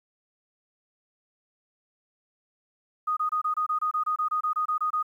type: tone bursts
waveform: sine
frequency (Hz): 1241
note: D#6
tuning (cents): -5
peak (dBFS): -23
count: 16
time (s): 3.07-5.029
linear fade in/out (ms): 10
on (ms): 99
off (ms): 25
effects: 10-bit